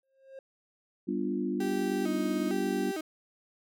triangle tone with exponential growth, 535 Hz, C5, 38 cents sharp, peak -38 dBFS, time 0.03-0.39 s, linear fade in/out 2 ms, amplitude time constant 77 ms
sine chord, G dominant seventh, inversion none, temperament equal with one note detuned, 196 / 245.5 / 293.7 / 349.2 Hz, G3 / B3 / D4 / F4, 0 / -10 / 0 / 0 cents, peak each -34 dBFS, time 1.07-2.92 s, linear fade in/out 20 ms
35% pulse tone with vibrato, 349.2 Hz, F4, in tune, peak -31 dBFS, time 1.6-3.01 s, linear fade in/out 5 ms, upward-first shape square, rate 1.1 Hz, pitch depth 190 cents each way
effects none

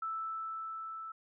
sine tone with level ramp, 1318.5 Hz, E6, in tune, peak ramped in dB -34 to -41 dBFS, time 0.02-1.12 s, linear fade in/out 5 ms, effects none

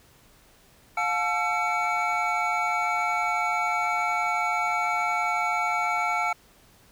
triangle tone cluster, 713 / 866 / 1346 / 2247 Hz, F5 / A5 / E6 / C#7, +36 / -28 / +36 / +23 cents, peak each -27 dBFS, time 0.97-6.33 s, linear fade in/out 5 ms, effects pink hiss -57 dBFS RMS until 6.91 s

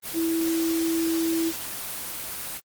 sine tone in noise, 328.9 Hz, E4, 4 cents flat, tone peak -22 dBFS, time 0.13-1.53 s, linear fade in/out 50 ms, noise white, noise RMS -33 dBFS, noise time 0.02-2.61 s, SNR +8 dB, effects Opus 24 kbps

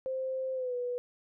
sine tone with pitch glide, 523 to 490.8 Hz, C5 to B4, -1 to -11 cents, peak -31 dBFS, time 0.06-0.98 s, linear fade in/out 0 ms, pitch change -110 cents, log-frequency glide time 0.54-0.75 s, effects none

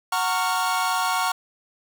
45% pulse chord, Gb major seventh, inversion none, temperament equal with one note detuned, 740 / 917.9 / 1108.7 / 1396.9 Hz, Gb5 / Bb5 / Db6 / F6, 0 / -27 / 0 / 0 cents, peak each -27 / -27 / -26 / -28 dBFS, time 0.12-1.32 s, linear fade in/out 5 ms, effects none

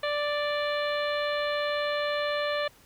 harmonic tone, 587.3 Hz, D5, in tune, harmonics 1 / 2 / 3 / 4 / 5 / 6 / 7, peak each -28 / -34 / -34 / -39 / -40 / -39 / -42 dBFS, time 0.03-2.68 s, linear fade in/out 5 ms, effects pink hiss -57 dBFS RMS until 2.85 s

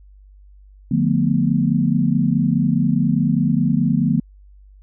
sine chord, B half-diminished seventh, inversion first, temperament just, 148.16 / 177.8 / 222.2 / 246.9 Hz, D3 / F3 / A3 / B3, +16 / +31 / +17 / 0 cents, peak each -20 dBFS, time 0.91-4.2 s, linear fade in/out 5 ms, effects added 49 Hz sine -43 dBFS peak until 4.82 s

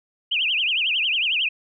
sine tone with vibrato, 2794 Hz, F7, in tune, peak -19 dBFS, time 0.31-1.49 s, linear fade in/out 10 ms, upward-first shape triangle, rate 11 Hz, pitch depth 280 cents each way, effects none

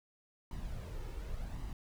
brown noise with flanger, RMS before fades -41 dBFS, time 0.51-1.73 s, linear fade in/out 2 ms, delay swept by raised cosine 1 to 2.3 ms, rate 0.89 Hz, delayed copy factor +0.55, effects none

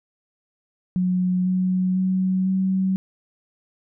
sine tone with pitch steps, 182.3 / 184.63 / 186.99 / 189.38 Hz, F#3 / F#3 / F#3 / F#3, -25 / -3 / +19 / +41 cents, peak -18 dBFS, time 0.96-2.96 s, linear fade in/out 0 ms, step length 500 ms, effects none

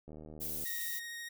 click train, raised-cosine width 2 ms, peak -36 dBFS, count 44, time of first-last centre 0.08-0.638 s, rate 77.1 Hz
violet noise, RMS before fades -39 dBFS, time 0.4-1 s, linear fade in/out 20 ms
sawtooth tone with vibrato, 1870 Hz, A#6, 5 cents sharp, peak -38 dBFS, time 0.65-1.29 s, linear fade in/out 10 ms, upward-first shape triangle, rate 13 Hz, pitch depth 11 cents each way
effects none

